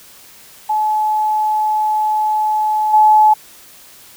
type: tone with level steps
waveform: sine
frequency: 857 Hz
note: A5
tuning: 46 cents flat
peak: -13 / -6 dBFS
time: 0.69-3.34 s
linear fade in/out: 10 ms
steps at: 2.93 s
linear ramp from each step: 10 ms
effects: white hiss -42 dBFS RMS until 4.16 s